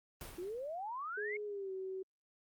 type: noise with exponential decay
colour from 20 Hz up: pink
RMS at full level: -45 dBFS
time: 0.21-0.9 s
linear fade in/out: 1 ms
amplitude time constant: 150 ms
type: exponential sweep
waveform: sine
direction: up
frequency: 337.9 to 2217 Hz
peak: -39 dBFS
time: 0.38-1.37 s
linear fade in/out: 5 ms
type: tone with pitch glide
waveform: sine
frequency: 418.1 to 379 Hz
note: G#4 to F#4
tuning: +12 to +42 cents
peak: -39 dBFS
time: 1.17-2.03 s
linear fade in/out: 10 ms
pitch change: -170 cents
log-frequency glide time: 1.45-1.72 s
effects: Opus 32 kbps